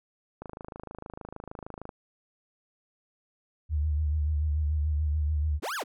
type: click train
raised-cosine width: 1 ms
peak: -25 dBFS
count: 40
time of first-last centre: 0.42-1.892 s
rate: 26.5 Hz
type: tone with vibrato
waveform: sine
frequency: 75.5 Hz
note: D2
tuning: 48 cents sharp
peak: -24 dBFS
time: 3.69-5.6 s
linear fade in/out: 50 ms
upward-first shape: sine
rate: 6.9 Hz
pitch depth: 56 cents each way
type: linear two-way sweep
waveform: 40% pulse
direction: up then down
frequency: 149.1 to 1760 to 149.1 Hz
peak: -30 dBFS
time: 5.62-5.84 s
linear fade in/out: 20 ms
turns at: 5.75 s
effects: none